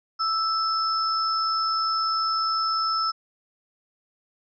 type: tone pair together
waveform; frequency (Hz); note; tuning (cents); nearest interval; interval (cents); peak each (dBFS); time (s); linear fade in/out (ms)
sine; 1318.5 / 5250; E6 / E8; 0 / -8; 2 octaves; 2392; -23 / -27; 0.19-3.12; 20
effects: none